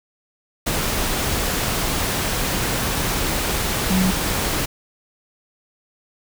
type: tone in noise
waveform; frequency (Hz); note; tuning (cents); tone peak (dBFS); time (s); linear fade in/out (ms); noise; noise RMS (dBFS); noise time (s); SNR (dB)
sine; 186.6; F#3; +15; -16; 3.9-4.11; 10; pink; -22; 0.66-4.66; +3
effects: none